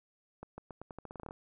accelerating click train, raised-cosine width 1 ms, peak -30 dBFS, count 14, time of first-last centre 0.43-1.309 s, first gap 150 ms, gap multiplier 0.85, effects none

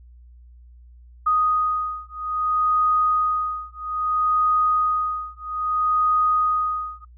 sine beating tone pair, 1244.5 / 1245.11 Hz, D#6 / D#6, 0 / +1 cents, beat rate 0.61 Hz, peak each -22 dBFS, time 1.26-7.05 s, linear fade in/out 10 ms, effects noise-tail reverb RT60 0.1 s tail -21 dB re dry + added 60 Hz sine -44 dBFS peak until 7.17 s

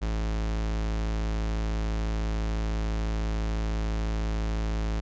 45% pulse tone, 54 Hz, A1, 32 cents flat, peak -26 dBFS, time 0.01-5.01 s, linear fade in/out 20 ms, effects resampled to 16000 Hz

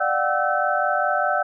sine tone cluster, 594 / 719 / 764 / 1314 / 1526 Hz, D5 / F#5 / G5 / E6 / G6, +20 / -50 / -45 / -6 / -47 cents, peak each -25 dBFS, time 0-1.43 s, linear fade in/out 10 ms, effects none

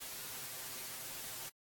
white noise with comb filter, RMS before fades -45 dBFS, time 0-1.5 s, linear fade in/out 20 ms, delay 7.7 ms, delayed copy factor +0.85, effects AAC 64 kbps

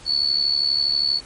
sine tone with amplitude modulation, 4435 Hz, C#8, in tune, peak -14 dBFS, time 0.05-1.21 s, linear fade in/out 50 ms, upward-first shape sine, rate 72.4 Hz, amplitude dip 75%, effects pink hiss -44 dBFS RMS until 1.25 s + MP3 48 kbps

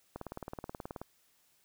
click train, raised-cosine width 1 ms, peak -26 dBFS, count 17, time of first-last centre 0.16-1.016 s, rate 18.7 Hz, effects white hiss -70 dBFS RMS until 1.64 s

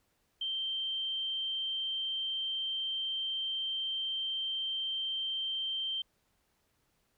sine tone, 3136 Hz, G7, in tune, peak -32 dBFS, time 0.41-6.02 s, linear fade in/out 5 ms, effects pink hiss -75 dBFS RMS until 7.17 s

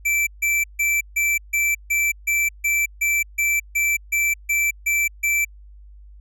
square tone bursts, 2332 Hz, D7, 13 cents flat, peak -18 dBFS, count 15, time 0.05-5.45 s, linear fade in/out 10 ms, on 220 ms, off 150 ms, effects added 50 Hz sine -41 dBFS peak until 6.2 s

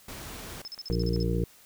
pink noise, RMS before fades -41 dBFS, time 0.08-0.62 s, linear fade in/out 5 ms
sine tone bursts, 5220 Hz, E8, 18 cents flat, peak -36 dBFS, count 9, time 0.65-1.229 s, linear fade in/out 0 ms, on 27 ms, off 42 ms
click train, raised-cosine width 0.5 ms, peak -34 dBFS, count 5, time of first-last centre 0.65-1.164 s, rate 7.78 Hz
harmonic tone, 57.9 Hz, A#1, 11 cents flat, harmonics 1 / 2 / 3 / 5 / 6 / 7 / 8, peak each -29 / -31 / -30 / -38 / -36 / -38 / -34 dBFS, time 0.9-1.44 s, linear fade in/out 0 ms
effects white hiss -56 dBFS RMS until 1.65 s

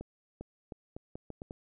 accelerating click train, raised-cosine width 2 ms, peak -28 dBFS, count 8, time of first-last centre 0.01-1.509 s, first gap 400 ms, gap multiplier 0.78, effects none

